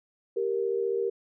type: tone pair together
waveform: sine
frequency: 392 / 467 Hz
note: G4 / A#4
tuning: 0 / +3 cents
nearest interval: minor third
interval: 303 cents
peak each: -28 dBFS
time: 0.36-1.1 s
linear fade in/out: 10 ms
effects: none